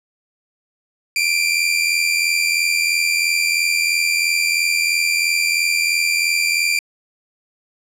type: tone pair together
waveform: sawtooth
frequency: 2331 / 2414 Hz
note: D7 / D7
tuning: -14 / +47 cents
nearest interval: minor second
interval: 61 cents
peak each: -15 dBFS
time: 1.16-6.79 s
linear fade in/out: 2 ms
effects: low-pass 11000 Hz 12 dB/octave